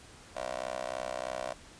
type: tone with high-pass filter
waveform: 15% pulse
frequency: 63.2 Hz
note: B1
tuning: 41 cents sharp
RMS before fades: -37 dBFS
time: 0.35-1.54 s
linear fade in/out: 20 ms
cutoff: 630 Hz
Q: 3.1
effects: pink hiss -53 dBFS RMS until 1.79 s + resampled to 22050 Hz